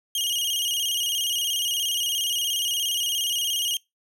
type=tone with vibrato; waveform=sawtooth; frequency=3042 Hz; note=F#7; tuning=47 cents sharp; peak=-20 dBFS; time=0.15-3.77 s; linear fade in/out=2 ms; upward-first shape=square; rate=17 Hz; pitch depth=85 cents each way; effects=noise-tail reverb RT60 0.2 s tail -24 dB re dry